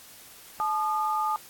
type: tone pair together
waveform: sine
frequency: 862.7 / 1220 Hz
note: A5 / D#6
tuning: -34 / -34 cents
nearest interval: tritone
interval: 600 cents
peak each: -27 dBFS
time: 0.6-1.36 s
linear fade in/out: 0 ms
effects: white hiss -49 dBFS RMS until 1.49 s + AAC 64 kbps